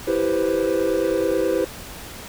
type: chord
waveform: triangle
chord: C major seventh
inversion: first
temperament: equal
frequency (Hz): 329.6 / 392 / 493.9 / 523.3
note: E4 / G4 / B4 / C5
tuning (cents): 0 / 0 / 0 / 0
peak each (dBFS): -22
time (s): 0.07-1.65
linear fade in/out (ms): 10
effects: pink hiss -37 dBFS RMS until 2.28 s